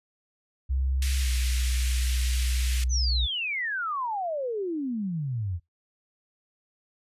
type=tone with pitch glide; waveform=sine; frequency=66.1 to 62.43 Hz; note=C2 to B1; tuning=+18 to +19 cents; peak=-23 dBFS; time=0.69-3.27 s; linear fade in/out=20 ms; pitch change=-99 cents; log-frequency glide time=1.2-1.29 s
type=band-pass noise; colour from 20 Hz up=pink; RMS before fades=-36 dBFS; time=1.02-2.84 s; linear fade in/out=2 ms; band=2000 to 12000 Hz; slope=24 dB/octave
type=exponential sweep; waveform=sine; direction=down; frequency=6310 to 80.8 Hz; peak=-27 dBFS; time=2.89-5.6 s; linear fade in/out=50 ms
effects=noise-tail reverb RT60 0.2 s tail -24 dB re dry + resampled to 32000 Hz